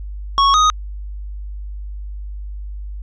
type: tone pair in turn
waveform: square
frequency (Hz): 1107 / 1248.7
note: C#6 / D#6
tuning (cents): -3 / +6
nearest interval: major second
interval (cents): 209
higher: second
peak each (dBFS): -11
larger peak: neither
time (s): 0.38-0.54 / 0.54-0.7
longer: neither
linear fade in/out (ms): 0
effects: added 50 Hz sine -26 dBFS peak until 3.02 s + resampled to 16000 Hz